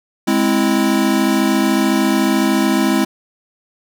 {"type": "chord", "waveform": "square", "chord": "Ab augmented", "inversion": "none", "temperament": "equal", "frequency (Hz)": [207.7, 261.6, 329.6], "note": ["Ab3", "C4", "E4"], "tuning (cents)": [0, 0, 0], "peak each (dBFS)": -18, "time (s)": [0.27, 3.05], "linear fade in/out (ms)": 10, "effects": []}